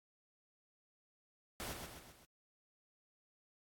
pink noise with echo, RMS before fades -44 dBFS, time 1.6-1.73 s, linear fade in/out 0 ms, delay 130 ms, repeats 4, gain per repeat -5 dB, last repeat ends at 2.25 s, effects AAC 64 kbps

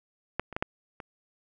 clicks, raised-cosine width 0.5 ms, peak -12 / -26 / -15 / -11 / -25 dBFS, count 5, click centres 0.396 / 0.527 / 0.565 / 0.625 / 1.002 s, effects none

